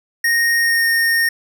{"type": "tone with pitch glide", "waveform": "square", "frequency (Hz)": [1859, 1840.8], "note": ["A#6", "A#6"], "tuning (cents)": [-5, -22], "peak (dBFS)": -14, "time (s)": [0.24, 1.29], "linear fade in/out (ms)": 5, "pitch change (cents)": -17, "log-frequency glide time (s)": [0.58, 0.86], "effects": []}